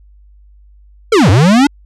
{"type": "linear two-way sweep", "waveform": "square", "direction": "down then up", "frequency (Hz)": [474.7, 85.8, 296.6], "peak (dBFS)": -6, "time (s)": [1.12, 1.67], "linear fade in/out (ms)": 5, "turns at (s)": 1.3, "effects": ["added 50 Hz sine -40 dBFS peak until 1.85 s", "low-pass 7000 Hz 12 dB/octave"]}